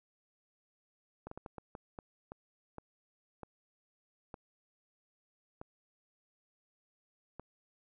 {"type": "slowing click train", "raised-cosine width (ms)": 1, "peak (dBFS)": -30, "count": 13, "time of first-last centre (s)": [1.27, 7.396], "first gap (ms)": 44, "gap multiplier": 1.4, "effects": []}